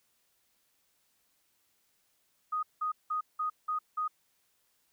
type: tone bursts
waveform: sine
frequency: 1244.5 Hz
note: D#6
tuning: in tune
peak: -29 dBFS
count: 6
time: 2.52-4.08 s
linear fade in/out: 10 ms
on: 110 ms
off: 180 ms
effects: white hiss -73 dBFS RMS until 4.92 s